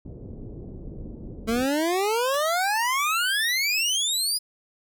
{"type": "low-pass noise", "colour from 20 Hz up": "pink", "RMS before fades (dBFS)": -38, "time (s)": [0.05, 1.66], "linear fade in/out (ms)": 5, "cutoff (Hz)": 440, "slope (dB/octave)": 24}
{"type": "exponential sweep", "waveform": "25% pulse", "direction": "up", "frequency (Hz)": [219.4, 5020], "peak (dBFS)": -18, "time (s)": [1.47, 4.39], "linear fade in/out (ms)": 20}
{"type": "noise with exponential decay", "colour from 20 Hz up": "white", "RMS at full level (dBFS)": -34, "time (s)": [2.34, 2.43], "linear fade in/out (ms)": 1, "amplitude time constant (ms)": 19}
{"effects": []}